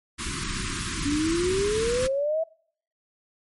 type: band-stop noise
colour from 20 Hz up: pink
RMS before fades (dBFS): -30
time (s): 0.18-2.08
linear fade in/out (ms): 20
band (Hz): 380 to 1000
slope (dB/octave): 96
type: exponential sweep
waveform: sine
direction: up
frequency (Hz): 281 to 659.3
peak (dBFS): -22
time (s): 1.05-2.44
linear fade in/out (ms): 10
effects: noise-tail reverb RT60 0.6 s tail -26 dB re dry + MP3 48 kbps